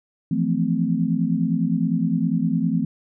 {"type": "chord", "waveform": "sine", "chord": "F major seventh", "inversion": "third", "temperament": "equal with one note detuned", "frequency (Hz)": [164.81, 174.61, 220, 257.3], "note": ["E3", "F3", "A3", "C4"], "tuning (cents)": [0, 0, 0, -29], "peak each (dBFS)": -24, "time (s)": [0.31, 2.85], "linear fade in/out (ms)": 5, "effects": []}